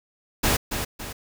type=noise with echo; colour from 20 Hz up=pink; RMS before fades=-21 dBFS; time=0.43-0.57 s; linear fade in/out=10 ms; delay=280 ms; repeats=2; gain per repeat=-7 dB; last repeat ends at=1.13 s; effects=none